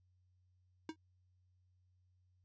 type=tone with exponential decay; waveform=square; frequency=317.3 Hz; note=D#4; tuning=34 cents sharp; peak=-38 dBFS; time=0.89-0.96 s; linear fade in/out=2 ms; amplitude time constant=15 ms; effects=added 91 Hz sine -70 dBFS peak until 2.44 s + resampled to 16000 Hz